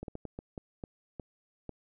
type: slowing click train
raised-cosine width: 2 ms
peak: -26 dBFS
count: 9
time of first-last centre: 0.03-1.693 s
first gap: 52 ms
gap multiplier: 1.38
effects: none